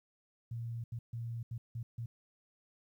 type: tone bursts at uneven times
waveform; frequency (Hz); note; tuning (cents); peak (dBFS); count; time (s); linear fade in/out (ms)
sine; 116.54; A#2; 0; -37; 6; 0.51-0.84 / 0.92-0.99 / 1.13-1.43 / 1.51-1.58 / 1.75-1.83 / 1.98-2.06; 5
effects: 12-bit